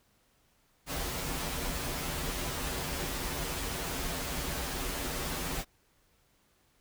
pink noise with comb filter, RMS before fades -35 dBFS, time 0.86-5.65 s, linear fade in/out 50 ms, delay 9.5 ms, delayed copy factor -0.9, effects pink hiss -69 dBFS RMS until 6.8 s

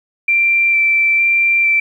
sine tone with vibrato, 2349 Hz, D7, in tune, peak -10 dBFS, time 0.28-1.8 s, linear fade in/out 5 ms, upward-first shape square, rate 1.1 Hz, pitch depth 9 cents each way, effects 8-bit

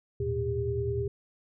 sine tone cluster, 79.3 / 109.9 / 120 / 401.3 Hz, D#2 / A2 / B2 / G4, +33 / -2 / -49 / +41 cents, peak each -35 / -36 / -33 / -30 dBFS, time 0.2-1.08 s, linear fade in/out 5 ms, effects none

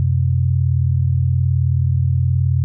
sine tone pair together, 90.28 / 129.2 Hz, F#2 / C3, -42 / -21 cents, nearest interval tritone, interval 621 cents, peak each -16 dBFS, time 0-2.64 s, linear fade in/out 0 ms, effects none

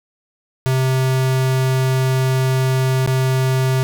square tone with dropouts, 130.81 Hz, C3, in tune, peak -15 dBFS, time 0.66-3.83 s, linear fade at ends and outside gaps 0 ms, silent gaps 3.062-3.075 s, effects none

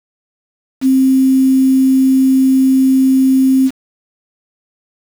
sine tone with quantisation, 263.8 Hz, C4, 14 cents sharp, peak -7 dBFS, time 0.81-3.71 s, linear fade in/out 50 ms, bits 5, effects none

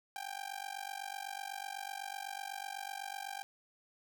sawtooth tone with amplitude modulation, 791 Hz, G5, 15 cents sharp, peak -33 dBFS, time 0.16-3.43 s, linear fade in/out 0 ms, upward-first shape sine, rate 48 Hz, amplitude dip 95%, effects none

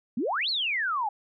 sine exponential two-way sweep, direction up then down, 207.7 to 4497 to 794 Hz, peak -25 dBFS, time 0.17-1.09 s, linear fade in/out 5 ms, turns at 0.49 s, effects none

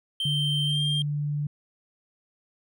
triangle tone with pitch glide, 3132 to 3194 Hz, G7 to G7, -2 to +32 cents, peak -24 dBFS, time 0.2-1.02 s, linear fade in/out 2 ms, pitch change +34 cents, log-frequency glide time 0.66-0.81 s
sine tone, 146.83 Hz, D3, in tune, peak -25 dBFS, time 0.25-1.47 s, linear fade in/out 5 ms
effects none

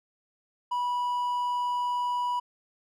triangle tone, 979 Hz, B5, 15 cents flat, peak -24 dBFS, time 0.71-2.4 s, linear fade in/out 10 ms, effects none

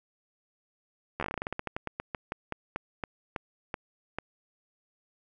slowing click train, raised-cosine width 0.5 ms, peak -17 dBFS, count 25, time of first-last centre 1.2-4.186 s, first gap 12 ms, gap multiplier 1.17, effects none

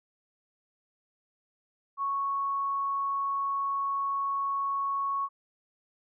sine tone, 1107 Hz, C#6, 3 cents flat, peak -27 dBFS, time 1.97-5.29 s, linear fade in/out 50 ms, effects none

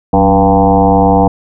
sine tone with frequency modulation, 485.8 Hz, B4, 29 cents flat, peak -5 dBFS, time 0.13-1.28 s, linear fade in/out 5 ms, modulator 100 Hz, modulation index 4, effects none

